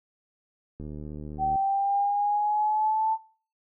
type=click train; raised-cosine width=3 ms; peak=-26 dBFS; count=58; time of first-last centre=0.8-1.557 s; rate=75.3 Hz
type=exponential sweep; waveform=sine; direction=up; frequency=765 to 887 Hz; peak=-22 dBFS; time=1.38-3.18 s; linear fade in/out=50 ms
effects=noise-tail reverb RT60 0.4 s tail -18 dB re dry